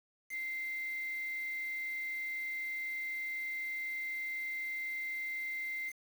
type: tone with quantisation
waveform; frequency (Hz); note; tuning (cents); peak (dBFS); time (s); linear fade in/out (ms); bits
sine; 2086; C7; -6; -36; 0.29-5.93; 50; 8
effects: none